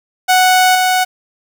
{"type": "tone with level steps", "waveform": "sawtooth", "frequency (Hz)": 740, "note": "F#5", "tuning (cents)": 0, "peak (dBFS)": [-4, -7], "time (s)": [0.28, 1.05], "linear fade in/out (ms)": 20, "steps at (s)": 0.75, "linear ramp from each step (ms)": 2, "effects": ["7-bit"]}